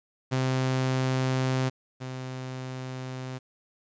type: tone pair in turn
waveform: sawtooth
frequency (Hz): 130.3 / 129.33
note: C3 / C3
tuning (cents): -7 / -20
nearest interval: unison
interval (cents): 13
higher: first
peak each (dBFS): -20 / -30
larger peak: first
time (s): 0.31-1.7 / 2-3.39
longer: neither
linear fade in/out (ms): 20
effects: resampled to 16000 Hz + 10-bit